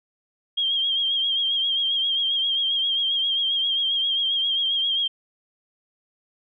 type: tone with vibrato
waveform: sine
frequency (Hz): 3223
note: G7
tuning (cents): +47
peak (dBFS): -20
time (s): 0.57-5.08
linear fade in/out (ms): 10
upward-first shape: triangle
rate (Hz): 7.5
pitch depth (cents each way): 60
effects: none